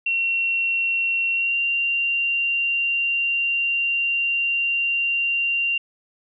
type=tone with pitch glide; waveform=sine; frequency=2730 to 2770 Hz; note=F7 to F7; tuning=-40 to -15 cents; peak=-19 dBFS; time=0.06-5.78 s; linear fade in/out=5 ms; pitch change=+25 cents; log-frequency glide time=1.33-1.56 s; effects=none